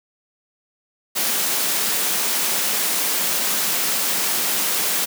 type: high-pass noise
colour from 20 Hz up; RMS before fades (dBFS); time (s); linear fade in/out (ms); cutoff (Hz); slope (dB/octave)
white; -21; 1.15-5.06; 20; 160; 96
effects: none